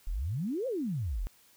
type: exponential two-way sweep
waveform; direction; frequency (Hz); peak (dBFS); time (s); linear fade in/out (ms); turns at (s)
sine; up then down; 34 to 554.4 to 34; -30; 0.07-1.27; 0; 0.67
effects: white hiss -62 dBFS RMS until 1.56 s